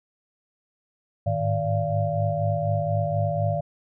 sine tone cluster, 103.3 / 107.4 / 154.1 / 579 / 687 Hz, G#2 / A2 / D#3 / D5 / F5, -9 / -41 / -16 / -25 / -29 cents, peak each -28 dBFS, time 1.26-3.61 s, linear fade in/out 10 ms, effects none

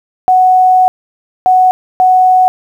sine tone bursts at uneven times, 741 Hz, F#5, 2 cents sharp, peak -4 dBFS, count 3, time 0.28-0.88 / 1.46-1.71 / 2-2.48 s, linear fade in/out 0 ms, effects 7-bit

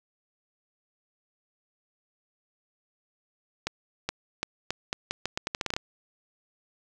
accelerating click train, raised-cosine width 0.2 ms, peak -11 dBFS, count 15, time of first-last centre 3.67-5.765 s, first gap 420 ms, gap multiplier 0.81, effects none

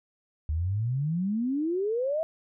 sine exponential sweep, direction up, 73.42 to 659.3 Hz, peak -25 dBFS, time 0.49-2.23 s, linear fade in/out 0 ms, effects none

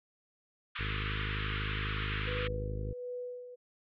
pink band-pass noise, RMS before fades -39 dBFS, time 0.75-2.48 s, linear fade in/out 10 ms, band 1200 to 3400 Hz, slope 48 dB/octave
harmonic tone, 51.91 Hz, G#1, in tune, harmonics 1 / 2 / 3 / 4 / 5 / 6 / 7 / 8 / 9, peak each -37 / -38 / -45 / -50 / -51 / -53 / -52 / -52 / -52 dBFS, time 0.79-2.93 s, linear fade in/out 5 ms
sine tone with tremolo, 493.9 Hz, B4, in tune, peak -36 dBFS, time 2.26-3.56 s, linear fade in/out 20 ms, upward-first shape sine, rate 1.4 Hz, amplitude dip 65%
effects none

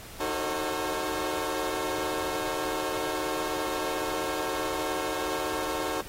20% pulse chord, D# diminished seventh, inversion none, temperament just, 311.1 / 373.4 / 448 / 537.6 Hz, D#4 / F#4 / A4 / C5, 0 / +16 / +31 / +47 cents, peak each -30 dBFS, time 0.2-6.01 s, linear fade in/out 2 ms, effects pink hiss -45 dBFS RMS until 6.08 s + AAC 48 kbps

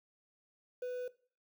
triangle tone with quantisation, 497.4 Hz, B4, 12 cents sharp, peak -34 dBFS, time 0.82-1.08 s, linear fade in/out 5 ms, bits 10, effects noise-tail reverb RT60 0.4 s tail -18 dB re dry

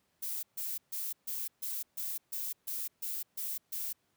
violet noise bursts, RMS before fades -37 dBFS, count 11, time 0.22-3.93 s, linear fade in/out 10 ms, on 210 ms, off 140 ms, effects pink hiss -75 dBFS RMS until 4.16 s + high-pass 100 Hz 12 dB/octave

